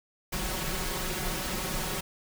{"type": "noise with comb filter", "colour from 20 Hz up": "pink", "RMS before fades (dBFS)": -32, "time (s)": [0.32, 2.01], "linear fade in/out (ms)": 10, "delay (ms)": 5.4, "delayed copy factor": 0.8, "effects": []}